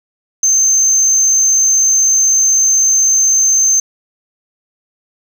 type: tone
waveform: sine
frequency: 6272 Hz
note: G8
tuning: in tune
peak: -6 dBFS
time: 0.43-3.8 s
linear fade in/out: 5 ms
effects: tanh soft clip ceiling -6 dBFS + 7-bit